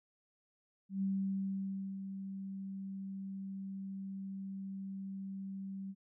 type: tone with ADSR envelope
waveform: sine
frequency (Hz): 193.9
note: G3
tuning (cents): -19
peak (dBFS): -31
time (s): 0.89-5.95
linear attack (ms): 130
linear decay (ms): 960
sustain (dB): -9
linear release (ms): 49
effects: none